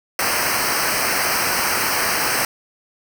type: noise with comb filter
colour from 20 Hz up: pink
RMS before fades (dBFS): -20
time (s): 0.19-2.45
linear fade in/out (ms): 2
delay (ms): 0.28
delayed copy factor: -0.95
effects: none

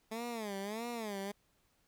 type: tone with vibrato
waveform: 15% pulse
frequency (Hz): 216.3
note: A3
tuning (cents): -29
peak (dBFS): -32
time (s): 0.11-1.32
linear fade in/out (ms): 10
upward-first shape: sine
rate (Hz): 1.6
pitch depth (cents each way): 180
effects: pink hiss -74 dBFS RMS until 1.87 s

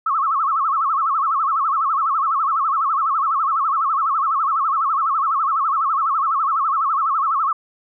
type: tone with vibrato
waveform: sine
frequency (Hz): 1200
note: D6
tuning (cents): +37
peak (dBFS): -16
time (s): 0.06-7.53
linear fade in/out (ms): 5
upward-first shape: sine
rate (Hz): 12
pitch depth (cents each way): 190
effects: none

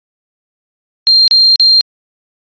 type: tone with dropouts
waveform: sine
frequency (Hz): 4186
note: C8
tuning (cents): 0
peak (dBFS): -4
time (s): 1.07-1.81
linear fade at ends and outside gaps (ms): 0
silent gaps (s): 1.278-1.311 / 1.558-1.598
effects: resampled to 11025 Hz

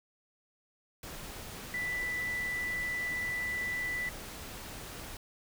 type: tone in noise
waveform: sine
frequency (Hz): 1979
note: B6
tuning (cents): +3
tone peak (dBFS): -32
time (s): 1.74-4.09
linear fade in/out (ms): 2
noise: pink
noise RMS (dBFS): -44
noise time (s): 1.03-5.17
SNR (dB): +9
effects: none

